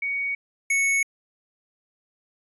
sine / square tone pair in turn, 2240 / 2212 Hz, C#7 / C#7, +18 / -4 cents, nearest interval unison, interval 22 cents, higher first, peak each -24 / -20 dBFS, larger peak second, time 0.02-0.35 / 0.7-1.03 s, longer neither, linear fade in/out 5 ms, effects resampled to 32000 Hz

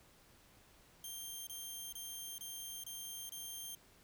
10% pulse tone bursts, 3175 Hz, G7, 21 cents sharp, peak -36 dBFS, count 6, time 1.04-3.75 s, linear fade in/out 2 ms, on 430 ms, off 26 ms, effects pink hiss -65 dBFS RMS until 4.03 s

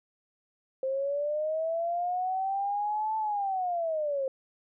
sine linear two-way sweep, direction up then down, 523.3 to 880 to 523.3 Hz, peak -27 dBFS, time 0.83-4.28 s, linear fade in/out 2 ms, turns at 3.17 s, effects none

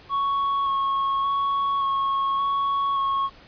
triangle tone with vibrato, 1104 Hz, C#6, 7 cents flat, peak -19 dBFS, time 0.09-3.3 s, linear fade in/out 50 ms, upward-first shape square, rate 0.87 Hz, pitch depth 12 cents each way, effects pink hiss -49 dBFS RMS until 3.47 s + resampled to 11025 Hz

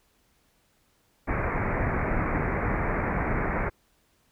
pink low-pass noise, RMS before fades -27 dBFS, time 1.27-3.7 s, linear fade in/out 20 ms, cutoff 2300 Hz, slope 96 dB/octave, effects pink hiss -67 dBFS RMS until 4.31 s

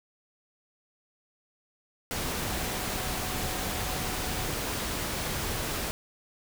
sine tone in noise, 740 Hz, F#5, in tune, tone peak -42 dBFS, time 2.46-4.48 s, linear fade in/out 0 ms, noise pink, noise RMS -32 dBFS, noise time 2.11-5.91 s, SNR -13 dB, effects none

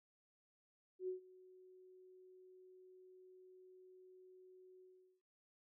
sine tone with ADSR envelope, 370 Hz, F#4, in tune, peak -38 dBFS, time 0.99-5.22 s, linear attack 90 ms, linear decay 120 ms, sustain -22 dB, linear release 410 ms, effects none

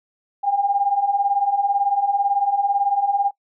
sine beating tone pair, 789 / 807 Hz, G5 / G#5, +11 / -50 cents, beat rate 18 Hz, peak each -22 / -18 dBFS, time 0.43-3.31 s, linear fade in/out 20 ms, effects noise-tail reverb RT60 0.1 s tail -22 dB re dry

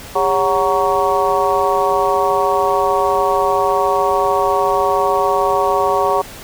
harmonic tone with a mistuned harmonic, 186.4 Hz, F#3, 13 cents sharp, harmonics 2 / 3 / 4 / 5 / 6, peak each -19 / -19 / -19 / -19 / -19 dBFS, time 0.15-6.22 s, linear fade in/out 10 ms, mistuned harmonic 2, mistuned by +130 cents, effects pink hiss -34 dBFS RMS until 6.43 s

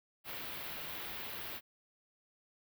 white band-stop noise, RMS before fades -43 dBFS, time 0.24-1.61 s, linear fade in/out 50 ms, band 3900 to 15000 Hz, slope 24 dB/octave, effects none

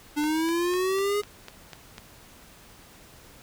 square linear sweep, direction up, 292.8 to 417.5 Hz, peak -24 dBFS, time 0.16-1.22 s, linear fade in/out 20 ms
click train, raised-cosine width 0.2 ms, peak -22 dBFS, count 8, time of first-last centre 0.24-1.981 s, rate 4.02 Hz
effects pink hiss -51 dBFS RMS until 3.42 s

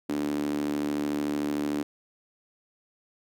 sawtooth tone with high-pass filter, 73.42 Hz, D2, in tune, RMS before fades -29 dBFS, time 0.09-1.83 s, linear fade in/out 5 ms, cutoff 280 Hz, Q 5.6, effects none

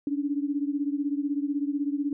sine beating tone pair, 282 / 298 Hz, C#4 / D4, +30 / +25 cents, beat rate 16 Hz, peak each -27 / -30 dBFS, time 0.07-2.13 s, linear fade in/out 2 ms, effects none

